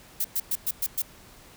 violet noise bursts, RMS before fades -26 dBFS, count 6, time 0.2-1.02 s, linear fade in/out 5 ms, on 45 ms, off 110 ms, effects pink hiss -51 dBFS RMS until 1.56 s

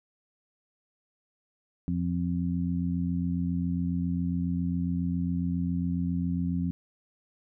harmonic tone, 87.31 Hz, F2, in tune, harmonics 1 / 2 / 3, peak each -33 / -28 / -32 dBFS, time 1.88-6.71 s, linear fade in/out 0 ms, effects none

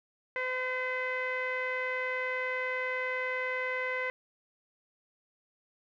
sawtooth tone with low-pass filter, 510 Hz, C5, 44 cents flat, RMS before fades -33 dBFS, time 0.36-4.1 s, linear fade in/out 0 ms, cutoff 2000 Hz, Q 5.6, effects none

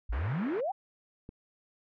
sine exponential sweep, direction up, 46.87 to 830.6 Hz, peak -29 dBFS, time 0.09-0.72 s, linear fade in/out 10 ms
white band-pass noise, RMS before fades -43 dBFS, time 0.12-0.61 s, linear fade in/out 10 ms, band 160 to 1800 Hz, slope 24 dB/octave
click, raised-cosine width 3 ms, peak -31 dBFS, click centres 1.291 s
effects none

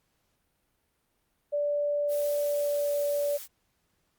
sine tone with pitch glide, 583 to 578 Hz, D5 to D5, -13 to -28 cents, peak -25 dBFS, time 1.52-3.38 s, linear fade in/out 20 ms, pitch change -15 cents, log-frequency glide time 2.25-3.03 s
blue noise, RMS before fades -41 dBFS, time 2.08-3.48 s, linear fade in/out 50 ms
effects pink hiss -74 dBFS RMS until 4.18 s + Opus 48 kbps

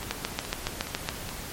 two click trains, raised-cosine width 0.2 ms, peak -18 / -9 dBFS, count 4 / 8, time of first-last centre 0.03-1.291 / 0.11-1.089 s, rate 2.38 / 7.15 Hz, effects pink hiss -38 dBFS RMS until 1.52 s + MP3 64 kbps

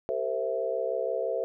sine chord, C dominant seventh, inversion second, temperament equal with one note detuned, 392 / 457.1 / 523.3 / 659.3 Hz, G4 / Bb4 / C5 / E5, 0 / -34 / 0 / 0 cents, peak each -36 / -32 / -31 / -32 dBFS, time 0.09-1.44 s, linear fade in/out 0 ms, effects none

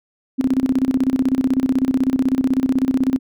sine tone with tremolo, 261.9 Hz, C4, 2 cents sharp, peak -12 dBFS, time 0.38-3.19 s, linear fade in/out 20 ms, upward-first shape square, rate 16 Hz, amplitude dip 80%, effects none

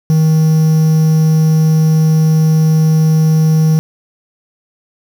triangle tone with quantisation, 157.8 Hz, D#3, 25 cents sharp, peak -5 dBFS, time 0.1-3.79 s, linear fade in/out 0 ms, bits 5, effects none

